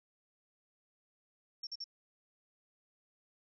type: tone bursts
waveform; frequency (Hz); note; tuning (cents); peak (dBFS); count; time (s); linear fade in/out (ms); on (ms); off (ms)
sine; 5470; F8; -37; -39; 3; 1.63-1.842; 5; 40; 46
effects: none